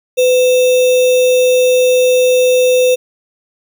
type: tone with sample-and-hold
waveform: sine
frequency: 504 Hz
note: B4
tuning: 35 cents sharp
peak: -7 dBFS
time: 0.17-2.96 s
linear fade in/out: 20 ms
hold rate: 3150 Hz
effects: none